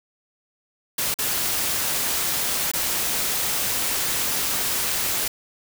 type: noise with dropouts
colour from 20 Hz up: white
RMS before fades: -24 dBFS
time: 0.98-5.28 s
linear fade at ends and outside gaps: 5 ms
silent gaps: 1.142-1.187 / 2.716-2.735 s
effects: none